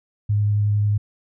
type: tone with vibrato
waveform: sine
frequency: 103.83 Hz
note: G#2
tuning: in tune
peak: -16 dBFS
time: 0.29-0.98 s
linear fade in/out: 10 ms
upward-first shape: sine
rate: 11 Hz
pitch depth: 10 cents each way
effects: none